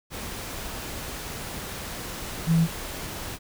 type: tone in noise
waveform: sine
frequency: 164.81 Hz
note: E3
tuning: in tune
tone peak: -17 dBFS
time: 2.46-2.68 s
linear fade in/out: 50 ms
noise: pink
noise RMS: -35 dBFS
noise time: 0.1-3.39 s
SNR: +15 dB
effects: none